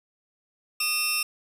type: tone pair together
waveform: 15% pulse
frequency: 1229.4 / 2700 Hz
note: D#6 / E7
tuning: -21 / +41 cents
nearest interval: octave + major second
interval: 1362 cents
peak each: -27 / -17 dBFS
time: 0.8-1.23 s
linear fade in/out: 5 ms
effects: 8-bit